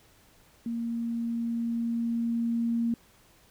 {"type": "tone with level ramp", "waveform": "sine", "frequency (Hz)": 232.6, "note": "A#3", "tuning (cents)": -4, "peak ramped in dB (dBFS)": [-29, -24], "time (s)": [0.66, 2.94], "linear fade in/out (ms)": 2, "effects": ["pink hiss -60 dBFS RMS until 3.5 s"]}